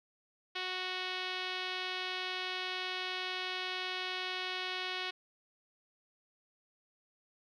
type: tone with low-pass filter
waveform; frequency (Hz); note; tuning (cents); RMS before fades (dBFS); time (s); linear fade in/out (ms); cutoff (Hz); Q
5% pulse; 369; F#4; -5; -38; 0.55-5.11; 10; 3600; 1.6
effects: none